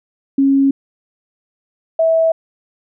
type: tone pair in turn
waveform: sine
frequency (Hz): 273.9 / 651.4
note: C#4 / E5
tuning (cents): -21 / -21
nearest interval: octave + minor third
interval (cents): 1500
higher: second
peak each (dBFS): -9 / -10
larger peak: first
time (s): 0.38-0.71 / 1.99-2.32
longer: neither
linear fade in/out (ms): 5
effects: none